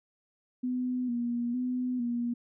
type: tone with vibrato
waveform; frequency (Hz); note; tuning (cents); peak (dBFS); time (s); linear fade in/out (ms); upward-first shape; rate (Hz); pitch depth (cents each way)
sine; 244.8; B3; -15; -28; 0.63-2.34; 10; square; 1.1; 43
effects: none